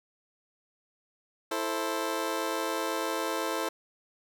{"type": "chord", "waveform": "20% pulse", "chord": "A minor", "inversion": "second", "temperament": "just", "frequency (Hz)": [330, 440, 528], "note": ["E4", "A4", "C5"], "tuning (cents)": [2, 0, 16], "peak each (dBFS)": -29, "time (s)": [1.51, 3.69], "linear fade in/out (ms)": 5, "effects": []}